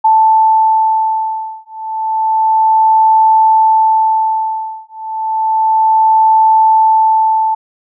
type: beating tone pair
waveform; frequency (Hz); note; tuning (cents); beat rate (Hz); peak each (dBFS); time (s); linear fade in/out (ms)
sine; 880 / 880.31; A5 / A5; 0 / +1; 0.31; -11; 0.04-7.55; 10
effects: none